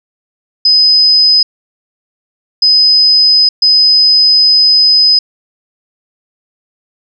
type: tone bursts at uneven times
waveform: sine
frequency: 5030 Hz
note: D#8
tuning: 18 cents sharp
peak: -4 dBFS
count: 3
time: 0.65-1.43 / 2.62-3.49 / 3.62-5.19 s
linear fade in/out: 5 ms
effects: none